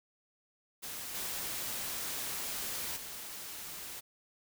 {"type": "noise with level steps", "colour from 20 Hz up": "white", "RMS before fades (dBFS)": [-42, -38, -44], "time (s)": [0.82, 4.01], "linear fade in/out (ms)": 20, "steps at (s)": [1.14, 2.96], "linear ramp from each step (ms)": 10, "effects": []}